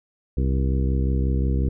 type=harmonic tone with a mistuned harmonic; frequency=65.6 Hz; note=C2; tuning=5 cents sharp; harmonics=1 / 2 / 3 / 4 / 5 / 6 / 7; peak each=-20 / -26 / -30 / -32 / -34 / -36 / -37 dBFS; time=0.37-1.69 s; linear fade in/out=5 ms; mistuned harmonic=7; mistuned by=+50 cents; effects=none